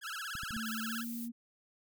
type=tone with vibrato; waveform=sawtooth; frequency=1480 Hz; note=F#6; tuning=in tune; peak=-35 dBFS; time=0.01-1.05 s; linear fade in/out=50 ms; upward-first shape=sine; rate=17 Hz; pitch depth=240 cents each way
type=clicks; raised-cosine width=5 ms; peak=-34 dBFS; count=4; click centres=0.353 / 0.434 / 0.508 / 0.565 s
type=tone with pitch glide; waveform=sine; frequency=223.4 to 234.2 Hz; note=A3 to A#3; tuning=+27 to +8 cents; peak=-38 dBFS; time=0.52-1.32 s; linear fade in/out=20 ms; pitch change=+81 cents; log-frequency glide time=0.82-1.05 s
type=noise; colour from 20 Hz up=violet; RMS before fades=-46 dBFS; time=0.63-1.29 s; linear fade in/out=50 ms
effects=none